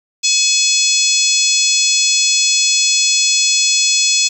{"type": "harmonic tone", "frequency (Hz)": 850, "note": "G#5", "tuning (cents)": 40, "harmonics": [3, 4, 5, 6, 7, 8, 9], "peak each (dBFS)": [-19, -19, -19, -19, -19, -19, -19], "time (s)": [0.23, 4.29], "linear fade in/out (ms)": 20, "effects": ["7-bit"]}